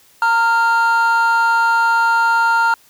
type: tone pair together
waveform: triangle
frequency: 917.6 / 1396.9 Hz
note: A#5 / F6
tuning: -28 / 0 cents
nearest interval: perfect fifth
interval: 728 cents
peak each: -12 dBFS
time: 0.22-2.74 s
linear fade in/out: 2 ms
effects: tanh soft clip ceiling -4 dBFS + white hiss -51 dBFS RMS until 2.89 s